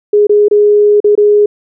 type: tone with dropouts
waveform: sine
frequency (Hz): 415.3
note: G#4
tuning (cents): 0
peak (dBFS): -4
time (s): 0.13-1.46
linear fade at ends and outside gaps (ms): 5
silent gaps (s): 0.27-0.294 / 0.484-0.511 / 1.003-1.043 / 1.153-1.176
effects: none